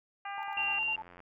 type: harmonic tone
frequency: 400 Hz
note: G4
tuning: 35 cents sharp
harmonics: 2 / 3 / 4 / 5 / 6 / 7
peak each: -39 / -43 / -45 / -47 / -49 / -50 dBFS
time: 0.25-0.79 s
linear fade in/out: 5 ms
type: tone with tremolo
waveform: sine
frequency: 875 Hz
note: A5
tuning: 10 cents flat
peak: -38 dBFS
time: 0.38-1.02 s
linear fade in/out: 0 ms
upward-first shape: square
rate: 10 Hz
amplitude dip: 80%
type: click train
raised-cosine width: 0.5 ms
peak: -37 dBFS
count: 57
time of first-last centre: 0.57-1.203 s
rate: 88.4 Hz
type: tone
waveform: sine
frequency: 2772 Hz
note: F7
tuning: 14 cents flat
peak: -29 dBFS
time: 0.57-0.96 s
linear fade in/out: 5 ms
effects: none